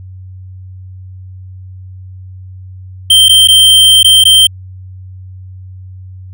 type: tone with dropouts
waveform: square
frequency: 3136 Hz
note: G7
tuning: in tune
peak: -3 dBFS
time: 3.1-4.47 s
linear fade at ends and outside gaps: 5 ms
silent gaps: 3.285-3.292 / 3.475-3.484 / 4.03-4.044 / 4.239-4.252 s
effects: added 93 Hz sine -27 dBFS peak until 6.33 s